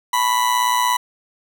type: tone with amplitude modulation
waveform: 40% pulse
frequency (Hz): 987.8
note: B5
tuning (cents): 0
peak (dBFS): -12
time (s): 0.13-0.97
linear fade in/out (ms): 5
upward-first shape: sine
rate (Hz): 117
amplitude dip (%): 60
effects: none